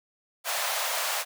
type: high-pass noise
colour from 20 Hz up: pink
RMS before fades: -29 dBFS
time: 0.44-1.25 s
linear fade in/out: 50 ms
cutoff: 570 Hz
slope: 48 dB/octave
effects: none